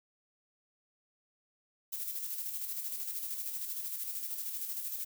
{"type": "noise with tremolo", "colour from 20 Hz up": "violet", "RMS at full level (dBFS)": -37, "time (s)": [1.92, 5.05], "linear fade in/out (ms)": 10, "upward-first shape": "square", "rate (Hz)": 13, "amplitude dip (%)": 40, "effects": []}